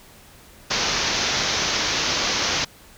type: low-pass noise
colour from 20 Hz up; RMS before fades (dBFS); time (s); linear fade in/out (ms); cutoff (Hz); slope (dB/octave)
white; -23; 0.7-2.65; 10; 6400; 96
effects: pink hiss -48 dBFS RMS until 2.97 s